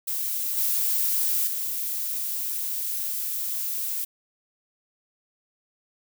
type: noise with level steps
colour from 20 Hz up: violet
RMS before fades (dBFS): -28 / -24 / -29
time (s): 0.07-4.05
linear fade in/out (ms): 10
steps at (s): 0.57 / 1.47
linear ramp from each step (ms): 5
effects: none